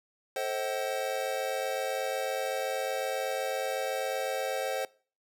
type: chord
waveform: square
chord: A diminished seventh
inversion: none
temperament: just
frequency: 440 / 528 / 633.6 / 760.3 Hz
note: A4 / C5 / Eb5 / Gb5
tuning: 0 / +16 / +31 / +47 cents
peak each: -39 / -34 / -39 / -37 dBFS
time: 0.36-4.85 s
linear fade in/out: 2 ms
effects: noise-tail reverb RT60 0.4 s tail -22 dB re dry